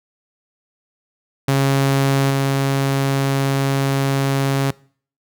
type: tone with level steps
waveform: sawtooth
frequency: 137 Hz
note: C#3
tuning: 20 cents flat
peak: -10 / -12 dBFS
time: 1.48-4.71 s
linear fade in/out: 5 ms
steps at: 2.3 s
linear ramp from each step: 5 ms
effects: noise-tail reverb RT60 0.5 s tail -23 dB re dry